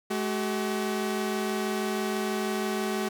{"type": "tone pair together", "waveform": "sawtooth", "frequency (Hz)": [213.1, 380], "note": ["G#3", "F#4"], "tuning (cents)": [45, 46], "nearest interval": "minor seventh", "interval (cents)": 1001, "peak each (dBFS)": -26, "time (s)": [0.1, 3.09], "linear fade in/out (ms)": 10, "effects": []}